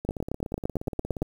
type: two click trains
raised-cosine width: 2 ms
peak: -13 / -20 dBFS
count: 11 / 21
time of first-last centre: 0.09-1.22 / 0.05-1.226 s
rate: 8.85 / 17 Hz
effects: 8-bit